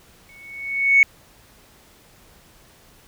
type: tone with exponential growth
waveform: sine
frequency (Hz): 2217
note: C#7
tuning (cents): 0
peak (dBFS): -7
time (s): 0.29-1.03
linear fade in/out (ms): 1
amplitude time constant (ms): 160
effects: tanh soft clip ceiling -3 dBFS + pink hiss -52 dBFS RMS until 3.07 s